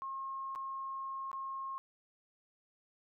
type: tone with dropouts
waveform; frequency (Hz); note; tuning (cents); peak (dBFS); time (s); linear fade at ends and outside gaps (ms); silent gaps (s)
sine; 1076; C6; +48; -38; 0.02-1.78; 0; 0.551-0.558 / 1.315-1.33
effects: none